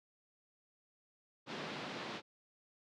pink band-pass noise, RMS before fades -44 dBFS, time 1.46-2.22 s, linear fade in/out 50 ms, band 160 to 4500 Hz, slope 24 dB/octave, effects none

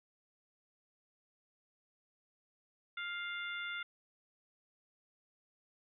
harmonic tone, 700 Hz, F5, 4 cents sharp, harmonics 2 / 3 / 4 / 5, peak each -41 / -43 / -50 / -47 dBFS, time 2.97-3.83 s, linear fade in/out 5 ms, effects none

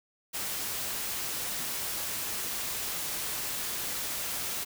white noise, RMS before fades -34 dBFS, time 0.33-4.65 s, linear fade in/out 20 ms, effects none

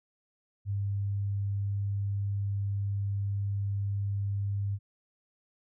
sine tone, 100.1 Hz, G2, 37 cents sharp, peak -28 dBFS, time 0.65-4.79 s, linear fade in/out 50 ms, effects none

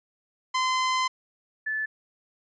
sawtooth / sine tone pair in turn, 1030 / 1740.3 Hz, C6 / A6, -28 / -19 cents, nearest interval major sixth, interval 909 cents, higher second, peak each -19 / -26 dBFS, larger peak first, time 0.54-1.08 / 1.66-1.86 s, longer first, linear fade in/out 10 ms, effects resampled to 16000 Hz

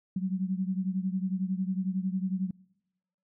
sine beating tone pair, 185 / 196 Hz, F#3 / G3, 0 / 0 cents, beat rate 11 Hz, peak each -29 / -33 dBFS, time 0.16-2.51 s, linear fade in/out 5 ms, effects noise-tail reverb RT60 0.9 s tail -25 dB re dry

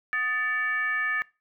sine tone with frequency modulation, 1760 Hz, A6, in tune, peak -24 dBFS, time 0.13-1.22 s, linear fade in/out 0 ms, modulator 516 Hz, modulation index 0.7, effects noise-tail reverb RT60 0.3 s tail -22 dB re dry

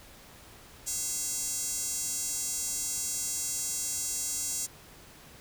square tone with high-pass filter, 300 Hz, D4, 37 cents sharp, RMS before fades -33 dBFS, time 0.86-4.67 s, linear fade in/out 20 ms, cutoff 7200 Hz, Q 3, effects pink hiss -52 dBFS RMS until 5.4 s

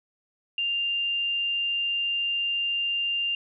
sine tone, 2794 Hz, F7, in tune, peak -24 dBFS, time 0.58-3.35 s, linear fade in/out 2 ms, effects none

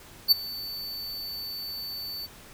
square tone with ADSR envelope, 4500 Hz, C#8, 25 cents sharp, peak -13 dBFS, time 0.28-2.27 s, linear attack 36 ms, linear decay 15 ms, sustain -21 dB, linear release 22 ms, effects pink hiss -49 dBFS RMS until 2.53 s

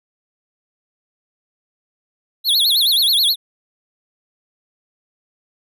square tone with vibrato, 3800 Hz, A#7, 33 cents sharp, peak -13 dBFS, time 2.44-3.36 s, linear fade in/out 50 ms, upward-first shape sine, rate 9.4 Hz, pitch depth 250 cents each way, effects none

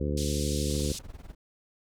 harmonic tone, 73.1 Hz, D2, 7 cents flat, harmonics 1 / 2 / 3 / 4 / 5 / 6 / 7, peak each -30 / -33 / -35 / -36 / -37 / -38 / -38 dBFS, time 0-0.93 s, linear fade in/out 10 ms
pink band-pass noise, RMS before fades -38 dBFS, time 0.17-0.99 s, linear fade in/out 5 ms, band 3600 to 10000 Hz, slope 24 dB/octave
brown noise with tremolo, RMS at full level -40 dBFS, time 0.69-1.35 s, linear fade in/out 20 ms, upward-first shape triangle, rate 20 Hz, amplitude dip 95%
effects none

